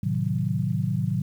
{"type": "chord", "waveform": "sine", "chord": "A diminished seventh", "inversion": "none", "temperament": "equal", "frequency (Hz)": [110, 130.81, 155.56, 185], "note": ["A2", "C3", "Eb3", "Gb3"], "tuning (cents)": [0, 0, 0, 0], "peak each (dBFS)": -28, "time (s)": [0.03, 1.22], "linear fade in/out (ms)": 5, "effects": ["9-bit"]}